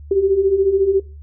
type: beating tone pair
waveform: sine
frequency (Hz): 377.7 / 391.7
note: F#4 / G4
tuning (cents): +36 / -1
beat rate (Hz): 14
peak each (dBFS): -19 / -14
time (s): 0.11-1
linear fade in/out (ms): 5
effects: noise-tail reverb RT60 0.3 s tail -19 dB re dry + added 73 Hz sine -34 dBFS peak until 1.22 s